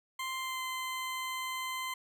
20% pulse tone with pitch glide, 1046.5 to 1033.9 Hz, C6 to C6, 0 to -21 cents, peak -30 dBFS, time 0.19-1.94 s, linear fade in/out 5 ms, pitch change -21 cents, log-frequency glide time 0.4-0.62 s, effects none

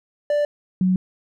triangle / sine tone pair in turn, 587.3 / 184.99 Hz, D5 / F#3, 0 / 0 cents, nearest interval octave + minor sixth, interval 2000 cents, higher first, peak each -15 dBFS, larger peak neither, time 0.3-0.45 / 0.81-0.96 s, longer neither, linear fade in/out 2 ms, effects none

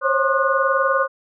sine tone cluster, 530 / 550 / 1067 / 1214 / 1465 Hz, C5 / C#5 / C6 / D#6 / F#6, +22 / -14 / +34 / -43 / -18 cents, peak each -22 dBFS, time 0.01-1.08 s, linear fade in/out 50 ms, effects none

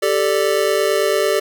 square chord, G suspended second, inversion none, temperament just, 392 / 441 / 588 Hz, G4 / A4 / D5, 0 / +4 / +2 cents, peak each -20 dBFS, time 0.02-1.4 s, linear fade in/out 10 ms, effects none

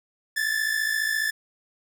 45% pulse tone pair together, 1722 / 1776.6 Hz, A6 / A6, -38 / +16 cents, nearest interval minor second, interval 54 cents, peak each -26 dBFS, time 0.36-1.31 s, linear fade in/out 10 ms, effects none

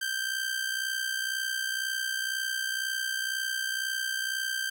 sawtooth tone with amplitude modulation, 1568 Hz, G6, in tune, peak -23 dBFS, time 0.01-4.7 s, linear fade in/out 10 ms, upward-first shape sine, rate 62 Hz, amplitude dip 60%, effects none

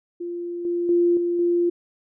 sine tone with level steps, 347.1 Hz, F4, 11 cents flat, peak -27 / -21 / -15 / -20 / -17 dBFS, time 0.2-1.7 s, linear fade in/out 10 ms, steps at 0.65 / 0.89 / 1.17 / 1.39 s, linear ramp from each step 2 ms, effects none

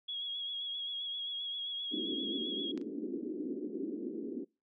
sine tone with vibrato, 3322 Hz, G#7, in tune, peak -36 dBFS, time 0.08-2.72 s, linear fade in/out 10 ms, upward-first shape sine, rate 7.6 Hz, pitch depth 32 cents each way
white band-pass noise, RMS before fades -39 dBFS, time 1.91-4.45 s, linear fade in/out 20 ms, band 230 to 380 Hz, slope 48 dB/octave
clicks, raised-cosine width 0.2 ms, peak -31 / -41 dBFS, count 2, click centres 2.776 / 2.814 s
effects noise-tail reverb RT60 0.3 s tail -25 dB re dry

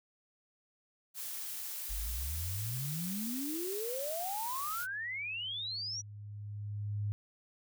blue noise, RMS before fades -41 dBFS, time 1.14-4.87 s, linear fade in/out 50 ms
sine exponential sweep, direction up, 45.12 to 5920 Hz, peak -36 dBFS, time 1.89-6.02 s, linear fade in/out 20 ms
sine tone with exponential growth, 103.4 Hz, G#2, 7 cents flat, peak -31 dBFS, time 4.22-7.12 s, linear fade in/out 0 ms, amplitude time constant 630 ms
effects none

